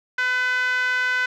5% pulse tone with band-pass filter, 503 Hz, B4, 32 cents sharp, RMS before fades -22 dBFS, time 0.18-1.26 s, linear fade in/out 5 ms, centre 1600 Hz, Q 5.5, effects none

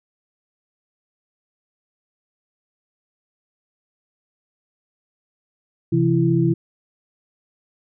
sine tone cluster, 132.2 / 167.6 / 334.6 Hz, C3 / E3 / E4, +18 / +29 / +26 cents, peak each -19 dBFS, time 5.92-6.54 s, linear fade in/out 10 ms, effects none

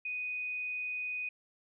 sine tone, 2489 Hz, D#7, in tune, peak -34 dBFS, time 0.05-1.29 s, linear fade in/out 5 ms, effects none

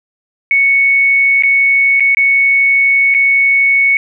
sine tone with dropouts, 2217 Hz, C#7, in tune, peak -7 dBFS, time 0.51-3.97 s, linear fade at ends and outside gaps 1 ms, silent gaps 1.424-1.435 / 1.998-2.005 / 2.148-2.17 / 3.141-3.147 s, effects none

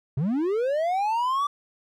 triangle linear sweep, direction up, 121.4 to 1172 Hz, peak -20 dBFS, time 0.17-1.47 s, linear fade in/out 5 ms, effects none

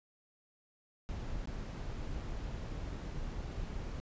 brown noise with dropouts, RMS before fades -40 dBFS, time 1.09-4 s, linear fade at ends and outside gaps 0 ms, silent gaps 1.457-1.474 / 2.2-2.205 s, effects resampled to 16000 Hz

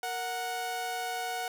sawtooth tone pair together, 464.3 / 737 Hz, A#4 / F#5, -7 / -7 cents, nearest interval minor sixth, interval 800 cents, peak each -37 / -29 dBFS, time 0.03-1.48 s, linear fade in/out 2 ms, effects none

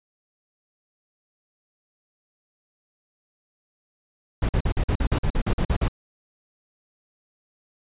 brown noise bursts, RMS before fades -21 dBFS, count 13, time 4.42-5.882 s, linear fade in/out 5 ms, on 70 ms, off 46 ms, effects resampled to 8000 Hz

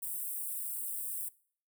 white high-pass noise, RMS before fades -38 dBFS, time 0.02-1.29 s, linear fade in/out 10 ms, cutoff 8100 Hz, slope 96 dB/octave, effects noise-tail reverb RT60 0.5 s tail -21 dB re dry

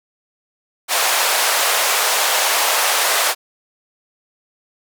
pink band-pass noise, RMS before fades -17 dBFS, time 0.88-3.35 s, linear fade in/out 50 ms, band 590 to 16000 Hz, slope 24 dB/octave, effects none

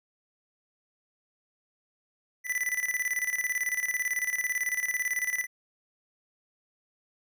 square tone with tremolo, 1988 Hz, B6, 11 cents sharp, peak -26 dBFS, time 2.44-5.47 s, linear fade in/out 50 ms, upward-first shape square, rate 18 Hz, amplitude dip 70%, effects none

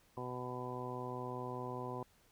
harmonic tone, 125 Hz, B2, 21 cents sharp, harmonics 1 / 2 / 3 / 4 / 5 / 6 / 7 / 8, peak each -46 / -48 / -46 / -48 / -52 / -50 / -52 / -46 dBFS, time 0.17-2.03 s, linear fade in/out 2 ms, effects pink hiss -69 dBFS RMS until 2.31 s

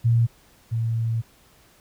sine tone pair in turn, 116.54 / 114.14 Hz, A#2 / A#2, 0 / -36 cents, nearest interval unison, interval 36 cents, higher first, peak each -15 / -21 dBFS, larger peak first, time 0.04-0.27 / 0.71-1.22 s, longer second, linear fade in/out 20 ms, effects pink hiss -56 dBFS RMS until 1.8 s

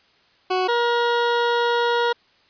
20% pulse tone pair in turn, 370 / 475.1 Hz, F#4 / A#4, 0 / +33 cents, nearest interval major third, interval 433 cents, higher second, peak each -14 / -13 dBFS, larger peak second, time 0.5-0.68 / 0.68-2.13 s, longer second, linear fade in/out 10 ms, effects white hiss -58 dBFS RMS until 2.49 s + resampled to 11025 Hz

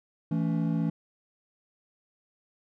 triangle chord, A major, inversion second, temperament equal with one note detuned, 164.81 / 220 / 282.5 Hz, E3 / A3 / C#4, 0 / 0 / +33 cents, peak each -25 / -29 / -30 dBFS, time 0.31-0.9 s, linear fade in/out 5 ms, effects none

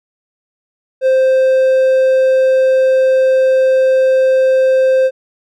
triangle tone, 523.3 Hz, C5, in tune, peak -6 dBFS, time 1.01-5.11 s, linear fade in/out 50 ms, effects none

